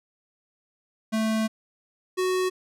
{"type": "tone pair in turn", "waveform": "square", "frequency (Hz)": [220, 370], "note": ["A3", "F#4"], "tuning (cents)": [0, 0], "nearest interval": "major sixth", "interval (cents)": 900, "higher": "second", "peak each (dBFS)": -23, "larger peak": "neither", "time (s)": [[1.12, 1.48], [2.17, 2.5]], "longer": "first", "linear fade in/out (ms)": 20, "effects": ["low-pass 12000 Hz 12 dB/octave"]}